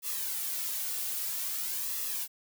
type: noise with flanger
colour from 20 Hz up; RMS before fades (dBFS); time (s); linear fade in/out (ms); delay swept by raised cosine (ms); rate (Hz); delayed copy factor
blue; -34; 0.02-2.28; 50; 1.3 to 3.1; 0.51; -0.7
effects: none